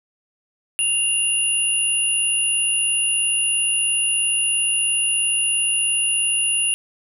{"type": "tone pair together", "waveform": "sine", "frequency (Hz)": [2794, 9957], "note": ["F7", "D#9"], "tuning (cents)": [0, 0], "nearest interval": "octave + minor seventh", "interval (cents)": 2200, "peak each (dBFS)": -20, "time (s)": [0.79, 6.74], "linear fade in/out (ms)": 0, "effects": []}